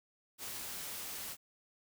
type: noise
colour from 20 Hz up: white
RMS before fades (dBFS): -43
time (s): 0.38-1.37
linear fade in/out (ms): 50
effects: none